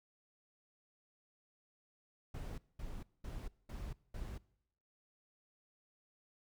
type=noise bursts; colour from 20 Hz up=brown; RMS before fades=-44 dBFS; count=5; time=2.34-4.38 s; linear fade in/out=5 ms; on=240 ms; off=210 ms; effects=noise-tail reverb RT60 0.8 s tail -23 dB re dry